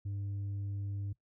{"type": "tone", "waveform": "sine", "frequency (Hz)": 100, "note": "G2", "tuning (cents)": 35, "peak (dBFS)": -32, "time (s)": [0.05, 1.13], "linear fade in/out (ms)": 10, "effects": ["noise-tail reverb RT60 0.1 s tail -20 dB re dry", "tanh soft clip ceiling -34 dBFS"]}